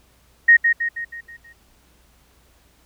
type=tone with echo; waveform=sine; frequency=1866 Hz; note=A#6; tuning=1 cent sharp; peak=-7 dBFS; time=0.48-0.57 s; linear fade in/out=10 ms; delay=160 ms; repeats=6; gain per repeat=-6 dB; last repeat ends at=1.53 s; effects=added 60 Hz sine -58 dBFS peak until 2.85 s + pink hiss -58 dBFS RMS until 2.85 s